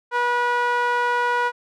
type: tone with band-pass filter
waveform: sawtooth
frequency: 485.3 Hz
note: B4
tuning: 30 cents flat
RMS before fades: -21 dBFS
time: 0.11-1.52 s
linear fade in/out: 50 ms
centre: 1200 Hz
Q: 2.6
effects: none